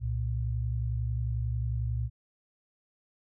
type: tone pair together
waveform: sine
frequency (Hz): 65.41 / 116.54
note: C2 / A#2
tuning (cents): 0 / 0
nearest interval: minor seventh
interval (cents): 1000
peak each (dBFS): -31 / -30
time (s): 0-2.1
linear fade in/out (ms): 50
effects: none